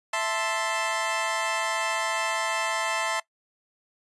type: chord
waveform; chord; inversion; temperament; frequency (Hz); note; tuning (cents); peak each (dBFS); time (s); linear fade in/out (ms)
20% pulse; A minor; second; equal; 659.3 / 880 / 1046.5; E5 / A5 / C6; 0 / 0 / 0; -25; 0.13-3.2; 5
effects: noise-tail reverb RT60 0.1 s tail -20 dB re dry + resampled to 24000 Hz